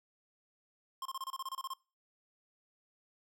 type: tone bursts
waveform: square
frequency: 1062 Hz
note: C6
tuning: 25 cents sharp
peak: -38 dBFS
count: 12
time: 1.02-1.736 s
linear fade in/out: 2 ms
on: 34 ms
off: 28 ms
effects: noise-tail reverb RT60 0.3 s tail -23 dB re dry